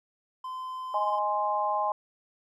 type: tone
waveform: triangle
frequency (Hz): 1029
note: C6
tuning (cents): -29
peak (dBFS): -32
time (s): 0.44-1.19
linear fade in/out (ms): 5
type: chord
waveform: sine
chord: Ab major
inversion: second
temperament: equal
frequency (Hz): 622.3 / 830.6 / 1046.5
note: Eb5 / Ab5 / C6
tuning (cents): 0 / 0 / 0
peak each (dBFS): -32 / -28 / -29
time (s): 0.94-1.92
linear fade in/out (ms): 2
effects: none